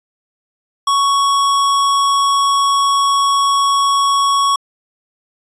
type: tone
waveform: square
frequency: 1113 Hz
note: C#6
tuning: 7 cents sharp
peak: -12 dBFS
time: 0.87-4.56 s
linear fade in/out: 5 ms
effects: resampled to 22050 Hz